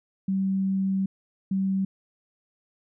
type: tone pair in turn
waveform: sine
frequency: 192.4 / 192.4 Hz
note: G3 / G3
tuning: -32 / -32 cents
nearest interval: unison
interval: 0 cents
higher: neither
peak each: -22 dBFS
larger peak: neither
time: 0.28-1.06 / 1.51-1.85 s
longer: first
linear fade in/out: 5 ms
effects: none